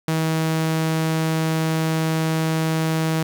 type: tone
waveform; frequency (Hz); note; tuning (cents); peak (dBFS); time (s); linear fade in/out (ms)
sawtooth; 160.1; D#3; +50; -15; 0.08-3.23; 2
effects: 8-bit